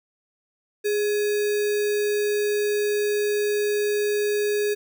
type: tone with sample-and-hold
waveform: sine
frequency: 415.3 Hz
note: G#4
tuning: in tune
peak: -20 dBFS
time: 0.84-4.75 s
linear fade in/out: 20 ms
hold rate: 2100 Hz
effects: none